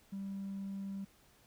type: tone with hard clipping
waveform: sine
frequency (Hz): 195.9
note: G3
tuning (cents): -1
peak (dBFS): -39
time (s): 0.12-1.05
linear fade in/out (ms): 10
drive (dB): 1
effects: pink hiss -66 dBFS RMS until 1.46 s